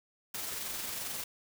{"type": "noise with amplitude modulation", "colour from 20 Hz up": "white", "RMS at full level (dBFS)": -37, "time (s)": [0.34, 1.24], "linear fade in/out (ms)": 5, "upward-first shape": "sine", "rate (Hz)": 22.4, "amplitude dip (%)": 30, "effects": []}